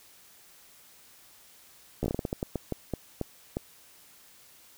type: slowing click train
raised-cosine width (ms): 2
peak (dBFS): -16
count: 15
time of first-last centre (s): 2.03-3.569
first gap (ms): 13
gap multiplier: 1.29
effects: white hiss -56 dBFS RMS until 4.77 s

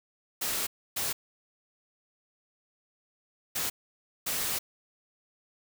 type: noise bursts at uneven times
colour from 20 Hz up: white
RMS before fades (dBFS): -31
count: 4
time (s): 0.41-0.67 / 0.96-1.13 / 3.55-3.7 / 4.26-4.59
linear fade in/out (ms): 10
effects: none

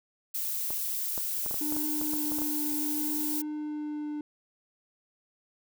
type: noise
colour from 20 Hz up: violet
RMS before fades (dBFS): -32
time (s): 0.34-3.42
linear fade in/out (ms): 10
type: clicks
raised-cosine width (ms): 1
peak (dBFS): -25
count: 12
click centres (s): 0.705 / 1.178 / 1.462 / 1.511 / 1.543 / 1.724 / 1.766 / 2.014 / 2.135 / 2.319 / 2.386 / 2.418
type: tone with vibrato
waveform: triangle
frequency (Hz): 300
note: D4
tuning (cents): +37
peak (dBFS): -30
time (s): 1.61-4.21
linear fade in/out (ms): 2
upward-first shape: triangle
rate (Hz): 0.67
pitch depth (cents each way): 13
effects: none

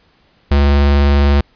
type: tone with vibrato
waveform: square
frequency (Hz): 70.9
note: C#2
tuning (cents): +40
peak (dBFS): -9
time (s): 0.51-1.41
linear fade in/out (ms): 5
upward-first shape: sine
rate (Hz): 20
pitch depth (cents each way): 30
effects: pink hiss -54 dBFS RMS until 1.55 s + resampled to 11025 Hz

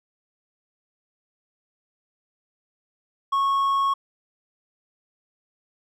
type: tone with hard clipping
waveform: sine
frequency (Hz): 1100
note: C#6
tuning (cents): -14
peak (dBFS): -20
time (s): 3.32-3.94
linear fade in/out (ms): 10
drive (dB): 3
effects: none

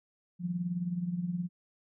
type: tone with tremolo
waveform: sine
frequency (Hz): 176.2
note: F3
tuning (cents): +16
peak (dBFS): -27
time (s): 0.39-1.49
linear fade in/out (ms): 50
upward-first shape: triangle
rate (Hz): 19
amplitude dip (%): 75
effects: none

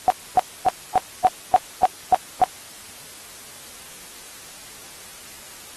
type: tone bursts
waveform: sine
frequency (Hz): 740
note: F#5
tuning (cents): 0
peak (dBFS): -10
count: 9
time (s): 0.08-2.438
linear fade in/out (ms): 0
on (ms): 22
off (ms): 270
effects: white hiss -41 dBFS RMS until 5.76 s + AAC 32 kbps

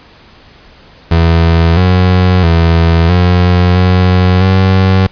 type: tone with pitch steps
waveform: 30% pulse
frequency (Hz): 83.2 / 91.5 / 83.3 / 89.4 / 91.4 / 94.6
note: E2 / F#2 / E2 / F2 / F#2 / F#2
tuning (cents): +17 / -19 / +19 / +41 / -21 / +39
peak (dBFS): -3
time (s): 1.11-5.07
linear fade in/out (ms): 5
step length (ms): 660
effects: pink hiss -40 dBFS RMS until 5.11 s + resampled to 11025 Hz

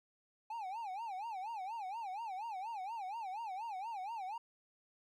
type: tone with vibrato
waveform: triangle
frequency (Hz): 830.6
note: G#5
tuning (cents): 0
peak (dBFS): -38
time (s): 0.5-4.38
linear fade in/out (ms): 5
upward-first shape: sine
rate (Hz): 4.2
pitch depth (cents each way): 210
effects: none

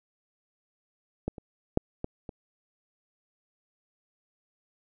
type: clicks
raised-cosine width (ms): 2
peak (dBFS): -16 / -28 / -8 / -18 / -25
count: 5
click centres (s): 1.28 / 1.382 / 1.774 / 2.044 / 2.292
effects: none

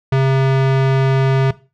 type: tone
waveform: square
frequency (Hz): 134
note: C3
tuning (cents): +42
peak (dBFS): -12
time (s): 0.12-1.51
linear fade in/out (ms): 5
effects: noise-tail reverb RT60 0.3 s tail -17 dB re dry + low-pass 3000 Hz 12 dB/octave

